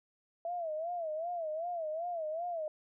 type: tone with vibrato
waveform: sine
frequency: 660 Hz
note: E5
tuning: 2 cents sharp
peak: -34 dBFS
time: 0.45-2.68 s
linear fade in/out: 2 ms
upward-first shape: sine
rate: 2.6 Hz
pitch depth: 130 cents each way
effects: none